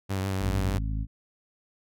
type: tone with vibrato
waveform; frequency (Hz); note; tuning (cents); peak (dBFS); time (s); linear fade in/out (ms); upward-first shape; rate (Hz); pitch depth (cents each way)
sawtooth; 96.2; G2; -32; -23; 0.09-0.79; 20; triangle; 6.7; 40
type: harmonic tone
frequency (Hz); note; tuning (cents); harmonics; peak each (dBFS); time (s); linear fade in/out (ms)
53.3; G#1; +46; 1 / 2 / 3 / 4 / 5; -28 / -33 / -39 / -42 / -42; 0.39-1.07; 50
effects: none